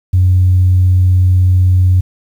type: tone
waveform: sine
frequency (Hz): 91.6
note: F#2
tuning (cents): -17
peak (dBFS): -5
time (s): 0.13-2.01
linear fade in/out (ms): 10
effects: tanh soft clip ceiling -2 dBFS + 7-bit